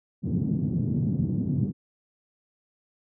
white band-pass noise, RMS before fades -26 dBFS, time 0.22-1.73 s, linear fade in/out 50 ms, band 110 to 220 Hz, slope 24 dB/octave, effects none

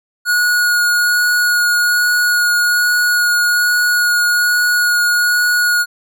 square tone with vibrato, 1448 Hz, F#6, 38 cents flat, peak -12 dBFS, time 0.25-5.86 s, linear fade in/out 50 ms, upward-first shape sine, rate 1.2 Hz, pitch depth 9 cents each way, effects none

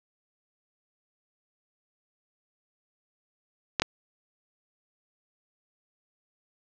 clicks, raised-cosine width 0.2 ms, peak -5 dBFS, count 2, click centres 3.798 / 3.82 s, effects low-pass 6000 Hz 12 dB/octave

